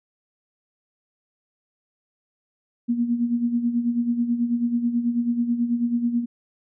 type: tone with tremolo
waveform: sine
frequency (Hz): 237.7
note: A#3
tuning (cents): +34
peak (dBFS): -17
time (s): 2.88-6.26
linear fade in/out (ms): 20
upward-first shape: sine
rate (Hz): 9.2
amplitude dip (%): 65
effects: none